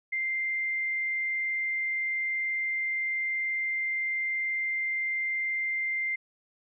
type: tone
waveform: sine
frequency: 2093 Hz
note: C7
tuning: in tune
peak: -27 dBFS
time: 0.12-6.16 s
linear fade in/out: 10 ms
effects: none